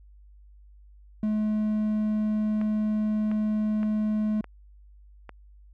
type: tone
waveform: triangle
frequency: 213.8 Hz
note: A3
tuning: 49 cents flat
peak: -21 dBFS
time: 1.23-4.41 s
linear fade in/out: 2 ms
type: clicks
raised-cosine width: 0.5 ms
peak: -25 dBFS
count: 5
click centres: 2.614 / 3.315 / 3.831 / 4.443 / 5.293 s
effects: added 50 Hz sine -49 dBFS peak until 5.73 s